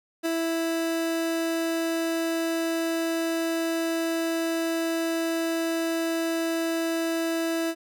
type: tone with ADSR envelope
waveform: 30% pulse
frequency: 329.6 Hz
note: E4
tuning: in tune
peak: -20 dBFS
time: 0.23-7.75 s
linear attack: 28 ms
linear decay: 6 ms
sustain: -2 dB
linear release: 56 ms
effects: none